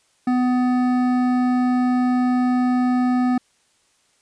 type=tone with hard clipping; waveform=triangle; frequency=250 Hz; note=B3; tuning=21 cents sharp; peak=-18 dBFS; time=0.27-3.38 s; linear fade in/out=5 ms; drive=16 dB; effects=white hiss -62 dBFS RMS until 4.21 s + resampled to 22050 Hz